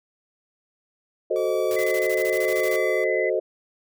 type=chord; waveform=sine; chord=F# diminished seventh; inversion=none; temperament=equal; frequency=370 / 440 / 523.3 / 622.3 Hz; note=F#4 / A4 / C5 / Eb5; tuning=0 / 0 / 0 / 0 cents; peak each=-26 dBFS; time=1.3-3.4 s; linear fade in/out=10 ms
type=tone with tremolo; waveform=sawtooth; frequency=1152 Hz; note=D6; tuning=34 cents flat; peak=-32 dBFS; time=1.36-3.04 s; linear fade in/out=0 ms; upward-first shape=sine; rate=0.9 Hz; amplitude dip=75%
type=noise bursts; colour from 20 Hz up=white; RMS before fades=-36 dBFS; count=14; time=1.71-2.761 s; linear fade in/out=0 ms; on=50 ms; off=27 ms
type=tone; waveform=sine; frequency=2023 Hz; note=B6; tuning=41 cents sharp; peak=-27 dBFS; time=1.76-3.3 s; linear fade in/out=10 ms
effects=none